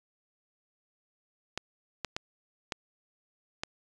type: clicks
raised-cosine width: 0.2 ms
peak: -15 dBFS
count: 5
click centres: 1.576 / 2.047 / 2.165 / 2.722 / 3.635 s
effects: resampled to 22050 Hz